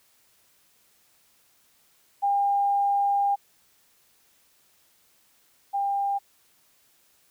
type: tone pair in turn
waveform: sine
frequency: 803 / 798.5 Hz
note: G5 / G5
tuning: +41 / +32 cents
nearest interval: unison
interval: 9 cents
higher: first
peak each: -20 / -23 dBFS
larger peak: first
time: 2.22-3.36 / 5.73-6.19 s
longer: first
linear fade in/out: 20 ms
effects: white hiss -63 dBFS RMS until 7.3 s